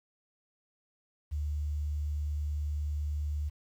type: tone with quantisation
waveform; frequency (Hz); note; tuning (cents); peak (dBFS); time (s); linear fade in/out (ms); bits
sine; 74.2; D2; +18; -30; 1.31-3.5; 20; 10
effects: none